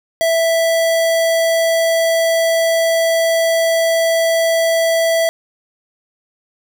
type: tone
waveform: square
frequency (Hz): 659.3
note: E5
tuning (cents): 0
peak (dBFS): -13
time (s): 0.21-5.29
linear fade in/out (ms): 0
effects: none